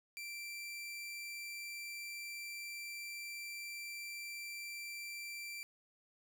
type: tone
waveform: sawtooth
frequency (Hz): 2349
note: D7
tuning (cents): 0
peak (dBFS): -40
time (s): 0.17-5.63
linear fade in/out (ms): 0
effects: none